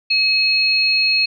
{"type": "tone pair together", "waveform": "sine", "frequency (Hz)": [2555, 4297], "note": ["D#7", "C8"], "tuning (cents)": [45, 45], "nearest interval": "major sixth", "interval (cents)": 900, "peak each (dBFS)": -16, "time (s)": [0.1, 1.26], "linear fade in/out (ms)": 10, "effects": []}